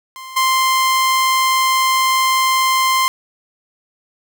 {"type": "tone with level steps", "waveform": "sawtooth", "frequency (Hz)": 1046.5, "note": "C6", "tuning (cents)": 0, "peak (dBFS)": [-27, -9], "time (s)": [0.16, 3.08], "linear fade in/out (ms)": 0, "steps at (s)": 0.36, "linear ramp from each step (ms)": 10, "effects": []}